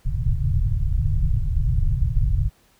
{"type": "low-pass noise", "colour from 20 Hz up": "pink", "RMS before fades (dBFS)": -20, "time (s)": [0.05, 2.5], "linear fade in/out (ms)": 20, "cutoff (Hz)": 150, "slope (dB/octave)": 96, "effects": ["pink hiss -59 dBFS RMS until 2.79 s"]}